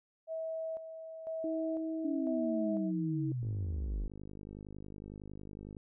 sine tone with tremolo, 646 Hz, E5, 35 cents flat, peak -35 dBFS, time 0.27-2.92 s, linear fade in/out 50 ms, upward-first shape square, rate 1 Hz, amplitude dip 60%
sine tone with pitch glide, 320.7 to 318.1 Hz, E4 to D#4, -48 to +38 cents, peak -34 dBFS, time 1.44-3.32 s, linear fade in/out 2 ms, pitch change -14 cents, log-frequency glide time 2.22-3.01 s
sine linear sweep, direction down, 290.7 to 36.27 Hz, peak -33 dBFS, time 2.04-4.08 s, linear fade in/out 10 ms
click train, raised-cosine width 3 ms, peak -34 dBFS, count 120, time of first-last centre 3.43-5.768 s, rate 50.9 Hz
effects none

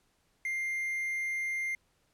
triangle tone with quantisation, 2100 Hz, C7, 6 cents sharp, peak -29 dBFS, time 0.45-1.75 s, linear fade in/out 2 ms, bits 9, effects pink hiss -72 dBFS RMS until 2.13 s + low-pass 12000 Hz 12 dB/octave

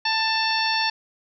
harmonic tone with a mistuned harmonic, 887 Hz, A5, 14 cents sharp, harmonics 1 / 2 / 3 / 4 / 5 / 6, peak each -25 / -27 / -28 / -31 / -26 / -30 dBFS, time 0.05-0.9 s, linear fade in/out 5 ms, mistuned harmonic 6, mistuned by +38 cents, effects none

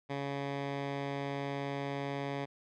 10% pulse tone with low-pass filter, 140.1 Hz, C#3, 19 cents sharp, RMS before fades -37 dBFS, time 0.09-2.46 s, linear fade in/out 20 ms, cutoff 3200 Hz, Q 0.86, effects none

